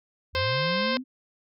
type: linear sweep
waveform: sine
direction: up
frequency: 72.5 to 265.6 Hz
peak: -29 dBFS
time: 0.33-1.04 s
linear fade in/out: 50 ms
type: harmonic tone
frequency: 523.3 Hz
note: C5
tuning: in tune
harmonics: 1 / 2 / 3 / 4 / 5 / 6 / 7 / 8 / 9 / 10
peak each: -28 / -31 / -33 / -34 / -35 / -36 / -36 / -37 / -38 / -38 dBFS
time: 0.35-0.97 s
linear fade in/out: 0 ms
effects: none